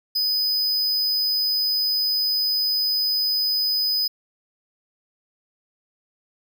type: tone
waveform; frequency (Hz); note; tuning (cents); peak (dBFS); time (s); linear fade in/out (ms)
square; 5000; D#8; +8; -20; 0.15-4.08; 10
effects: none